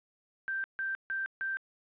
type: tone bursts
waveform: sine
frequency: 1568 Hz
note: G6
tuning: in tune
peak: -31 dBFS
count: 4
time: 0.48-1.57 s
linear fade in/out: 0 ms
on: 160 ms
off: 150 ms
effects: resampled to 8000 Hz + 11-bit